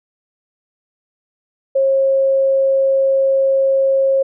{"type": "tone", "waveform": "sine", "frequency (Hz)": 540, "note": "C#5", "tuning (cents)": -45, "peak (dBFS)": -11, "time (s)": [1.75, 4.23], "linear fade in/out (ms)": 10, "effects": []}